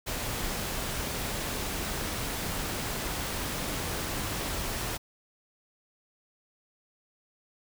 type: noise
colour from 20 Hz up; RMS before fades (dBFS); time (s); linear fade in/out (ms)
pink; -33; 0.06-4.98; 20
effects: none